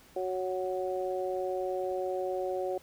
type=harmonic tone; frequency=185 Hz; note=F#3; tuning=in tune; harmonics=2 / 3 / 4; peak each=-33 / -34 / -37 dBFS; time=0.16-2.78 s; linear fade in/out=5 ms; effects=pink hiss -58 dBFS RMS until 2.82 s